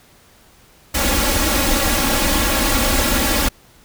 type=noise with comb filter; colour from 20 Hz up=pink; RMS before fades=-17 dBFS; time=0.94-3.49 s; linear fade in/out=10 ms; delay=3.6 ms; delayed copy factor=+0.85; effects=pink hiss -50 dBFS RMS until 3.84 s